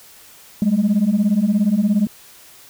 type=beating tone pair; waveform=sine; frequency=196 / 213 Hz; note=G3 / G#3; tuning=0 / +44 cents; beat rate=17 Hz; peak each=-16 / -14 dBFS; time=0.62-2.07 s; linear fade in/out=2 ms; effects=tanh soft clip ceiling -10 dBFS + white hiss -45 dBFS RMS until 2.69 s